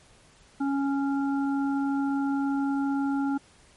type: harmonic tone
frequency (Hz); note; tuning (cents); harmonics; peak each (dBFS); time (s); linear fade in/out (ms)
277.2; C#4; 0; 1 / 3 / 5; -24 / -34 / -38; 0.6-3.38; 10
effects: pink hiss -57 dBFS RMS until 3.76 s + MP3 48 kbps